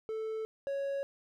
triangle tone pair in turn, 440 / 554.4 Hz, A4 / C#5, 0 / 0 cents, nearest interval major third, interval 400 cents, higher second, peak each -32 / -30 dBFS, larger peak second, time 0.09-0.45 / 0.67-1.03 s, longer neither, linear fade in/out 0 ms, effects none

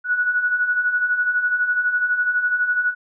sine beating tone pair, 1460 / 1472 Hz, F#6 / F#6, -24 / -9 cents, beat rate 12 Hz, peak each -25 / -18 dBFS, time 0.04-2.95 s, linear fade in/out 50 ms, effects none

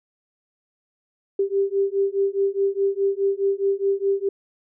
sine beating tone pair, 392 / 396.8 Hz, G4 / G4, 0 / +21 cents, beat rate 4.8 Hz, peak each -22 dBFS, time 1.39-4.29 s, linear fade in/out 5 ms, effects none

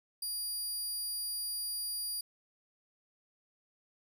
20% pulse tone, 4800 Hz, D8, 37 cents sharp, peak -29 dBFS, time 0.22-2.21 s, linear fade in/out 5 ms, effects none

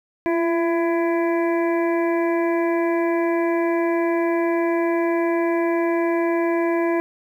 harmonic tone with a mistuned harmonic, 334 Hz, E4, 23 cents sharp, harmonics 1 / 2 / 3 / 5 / 6 / 7, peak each -19 / -25 / -29 / -33 / -35 / -36 dBFS, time 0.26-7 s, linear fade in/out 0 ms, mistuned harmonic 1, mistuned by +33 cents, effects 9-bit

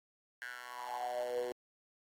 10% pulse tone with high-pass filter sweep, 123.2 Hz, B2, 4 cents flat, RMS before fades -40 dBFS, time 0.42-1.52 s, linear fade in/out 0 ms, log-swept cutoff 1600 to 410 Hz, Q 9.4, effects AAC 48 kbps

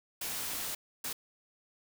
white noise bursts at uneven times, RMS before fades -37 dBFS, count 2, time 0.21-0.75 / 1.04-1.13 s, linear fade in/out 5 ms, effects none

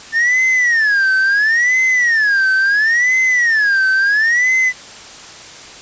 triangle tone with vibrato, 1777 Hz, A6, 17 cents sharp, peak -9 dBFS, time 0.12-4.73 s, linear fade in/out 50 ms, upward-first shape sine, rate 0.73 Hz, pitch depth 250 cents each way, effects white hiss -35 dBFS RMS until 5.81 s + resampled to 16000 Hz

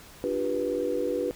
sine chord, G dominant seventh, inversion second, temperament just, 294 / 352.8 / 392 / 490 Hz, D4 / F4 / G4 / B4, +2 / +18 / 0 / -14 cents, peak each -33 / -33 / -32 / -28 dBFS, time 0.24-1.31 s, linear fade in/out 0 ms, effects pink hiss -49 dBFS RMS until 1.35 s

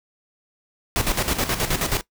pink noise with tremolo, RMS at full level -21 dBFS, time 0.96-2.01 s, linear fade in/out 0 ms, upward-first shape square, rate 9.4 Hz, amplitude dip 65%, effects noise-tail reverb RT60 0.1 s tail -18 dB re dry

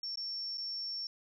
sine tone with dropouts, 5450 Hz, F8, 43 cents flat, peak -36 dBFS, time 0.03-1.07 s, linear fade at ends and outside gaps 2 ms, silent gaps 0.157-0.173 / 0.574-0.58 s, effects 12-bit

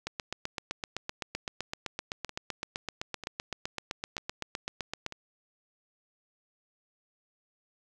two click trains, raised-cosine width 0.2 ms, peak -23 / -16 dBFS, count 5 / 40, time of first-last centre 1.35-5.124 / 0.07-5.064 s, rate 1.06 / 7.81 Hz, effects none

